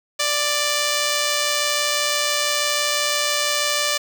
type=tone with amplitude modulation; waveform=5% pulse; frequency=589 Hz; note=D5; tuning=5 cents sharp; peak=-6 dBFS; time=0.19-3.98 s; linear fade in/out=10 ms; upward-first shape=sine; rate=126 Hz; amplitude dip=30%; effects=none